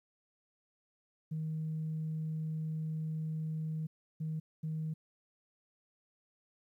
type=tone bursts at uneven times; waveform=sine; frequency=157.4 Hz; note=D#3; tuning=20 cents sharp; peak=-33 dBFS; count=3; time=1.31-3.87 / 4.2-4.4 / 4.63-4.94 s; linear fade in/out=10 ms; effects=tanh soft clip ceiling -30 dBFS + 12-bit